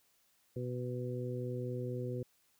harmonic tone, 124.2 Hz, B2, 10 cents sharp, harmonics 1 / 2 / 3 / 4, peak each -38 / -44 / -42 / -43 dBFS, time 0.56-2.23 s, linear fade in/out 5 ms, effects white hiss -72 dBFS RMS until 2.59 s

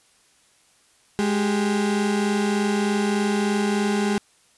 35% pulse tone pair together, 207.7 / 392.1 Hz, G#3 / G4, 0 / 0 cents, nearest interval major seventh, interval 1100 cents, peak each -19 / -25 dBFS, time 1.19-4.18 s, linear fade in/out 0 ms, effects white hiss -59 dBFS RMS until 4.57 s + resampled to 24000 Hz

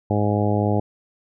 harmonic tone, 103.8 Hz, G#2, in tune, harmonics 1 / 2 / 3 / 4 / 5 / 6 / 7 / 8, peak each -21 / -24 / -26 / -27 / -28 / -29 / -29 / -30 dBFS, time 0.1-0.8 s, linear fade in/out 5 ms, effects none

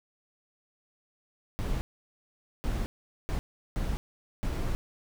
brown noise bursts at uneven times, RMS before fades -30 dBFS, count 5, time 1.59-1.81 / 2.64-2.86 / 3.29-3.39 / 3.76-3.97 / 4.43-4.75 s, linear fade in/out 0 ms, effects none

